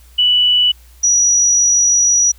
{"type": "tone pair in turn", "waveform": "sine", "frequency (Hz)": [2960, 5827], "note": ["F#7", "F#8"], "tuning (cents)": [0, -27], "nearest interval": "octave", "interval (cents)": 1173, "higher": "second", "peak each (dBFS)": -9, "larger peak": "neither", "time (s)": [[0.18, 0.72], [1.03, 2.32]], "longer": "second", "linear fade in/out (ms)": 10, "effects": ["added 60 Hz sine -41 dBFS peak until 2.38 s", "white hiss -50 dBFS RMS until 2.38 s"]}